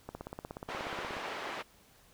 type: click train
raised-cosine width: 1 ms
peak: -26 dBFS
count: 19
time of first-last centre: 0.09-1.168 s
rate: 16.7 Hz
type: band-pass noise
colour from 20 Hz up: pink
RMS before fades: -40 dBFS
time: 0.68-1.63 s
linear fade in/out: 20 ms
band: 470 to 2700 Hz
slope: 12 dB/octave
effects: pink hiss -62 dBFS RMS until 2.13 s